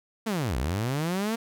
sawtooth linear two-way sweep, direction down then up, 233.1 to 55.7 to 233.1 Hz, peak -22 dBFS, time 0.26-1.36 s, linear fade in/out 10 ms, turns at 0.57 s, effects none

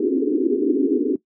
pink band-pass noise, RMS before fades -19 dBFS, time 0-1.16 s, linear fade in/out 5 ms, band 250 to 430 Hz, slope 96 dB/octave, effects noise-tail reverb RT60 0.1 s tail -17 dB re dry

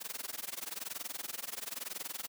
white noise with amplitude modulation, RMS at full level -38 dBFS, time 0-2.28 s, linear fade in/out 20 ms, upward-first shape sine, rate 21 Hz, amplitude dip 95%, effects high-pass 200 Hz 12 dB/octave

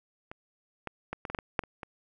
clicks, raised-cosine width 0.5 ms, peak -26 / -20 / -19 / -21 / -22 / -15 / -19 / -10 / -29 / -24 dBFS, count 10, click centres 0.315 / 0.873 / 1.13 / 1.252 / 1.3 / 1.348 / 1.388 / 1.592 / 1.637 / 1.832 s, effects none

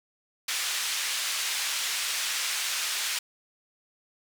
pink band-pass noise, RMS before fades -30 dBFS, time 0.48-3.19 s, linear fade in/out 5 ms, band 2100 to 9600 Hz, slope 12 dB/octave, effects none

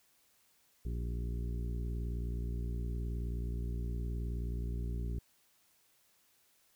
harmonic tone with a mistuned harmonic, 59.1 Hz, A#1, 24 cents sharp, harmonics 1 / 2 / 3 / 4 / 5 / 6 / 7, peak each -35 / -42 / -46 / -51 / -53 / -55 / -53 dBFS, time 0.85-5.19 s, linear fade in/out 5 ms, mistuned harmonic 7, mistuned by -38 cents, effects white hiss -70 dBFS RMS until 6.75 s

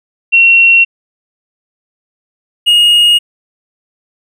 sine / triangle tone pair in turn, 2730 / 2866 Hz, F7 / F7, -40 / +44 cents, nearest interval minor second, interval 84 cents, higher second, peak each -3 dBFS, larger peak neither, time 0.32-0.85 / 2.66-3.19 s, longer neither, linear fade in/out 20 ms, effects none

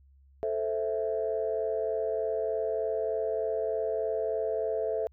sine chord, A minor, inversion none, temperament equal, 440 / 523.3 / 659.3 Hz, A4 / C5 / E5, 0 / 0 / 0 cents, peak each -30 / -34 / -31 dBFS, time 0.43-5.07 s, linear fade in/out 0 ms, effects tanh soft clip ceiling -18 dBFS + added 68 Hz sine -56 dBFS peak until 5.12 s

